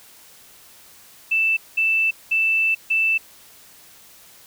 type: tone bursts at uneven times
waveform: sine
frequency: 2651 Hz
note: E7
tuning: 9 cents sharp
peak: -16 dBFS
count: 4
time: 1.31-1.57 / 1.77-2.11 / 2.31-2.75 / 2.9-3.18 s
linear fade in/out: 10 ms
effects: white hiss -48 dBFS RMS until 4.46 s